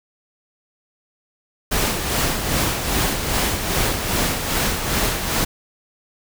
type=noise with tremolo; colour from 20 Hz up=pink; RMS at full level=-19 dBFS; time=1.71-5.45 s; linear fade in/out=10 ms; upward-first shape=sine; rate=2.5 Hz; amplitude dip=50%; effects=none